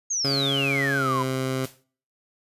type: exponential sweep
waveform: sine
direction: down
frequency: 6645 to 972 Hz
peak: -23 dBFS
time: 0.1-1.23 s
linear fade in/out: 10 ms
type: tone with pitch glide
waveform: 15% pulse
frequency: 138.1 to 131.26 Hz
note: C#3 to C3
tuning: -6 to +6 cents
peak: -18 dBFS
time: 0.24-1.66 s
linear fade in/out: 10 ms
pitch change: -88 cents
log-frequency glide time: 0.97-1.09 s
type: noise with exponential decay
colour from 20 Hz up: white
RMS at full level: -36 dBFS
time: 1.64-1.84 s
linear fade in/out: 2 ms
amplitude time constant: 43 ms
effects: noise-tail reverb RT60 0.5 s tail -25 dB re dry + resampled to 32000 Hz